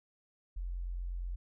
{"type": "tone", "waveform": "sine", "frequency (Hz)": 44.17, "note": "F1", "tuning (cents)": 20, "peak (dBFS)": -35, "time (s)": [0.56, 1.36], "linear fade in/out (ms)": 10, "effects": []}